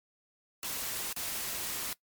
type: noise with dropouts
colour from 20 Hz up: white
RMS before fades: -36 dBFS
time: 0.63-1.93 s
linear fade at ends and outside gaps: 1 ms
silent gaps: 1.128-1.163 s
effects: noise-tail reverb RT60 0.1 s tail -20 dB re dry + MP3 96 kbps